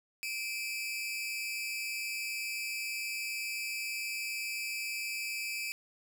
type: tone pair together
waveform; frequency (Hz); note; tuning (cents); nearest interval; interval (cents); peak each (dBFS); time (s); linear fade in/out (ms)
sawtooth; 2349 / 2561; D7 / D#7; 0 / +49; minor second; 149; -34 / -35; 0.23-5.72; 0
effects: none